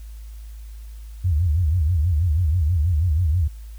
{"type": "tone with vibrato", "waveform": "sine", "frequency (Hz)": 82.2, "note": "E2", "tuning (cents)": -4, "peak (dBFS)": -16, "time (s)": [1.24, 3.48], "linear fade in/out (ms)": 10, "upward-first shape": "sine", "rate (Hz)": 6.2, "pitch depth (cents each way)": 210, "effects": ["added 54 Hz sine -34 dBFS peak until 3.78 s", "white hiss -55 dBFS RMS until 3.78 s"]}